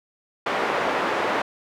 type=band-pass noise; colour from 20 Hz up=pink; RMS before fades=-24 dBFS; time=0.46-1.42 s; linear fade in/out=5 ms; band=440 to 1800 Hz; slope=12 dB/octave; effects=none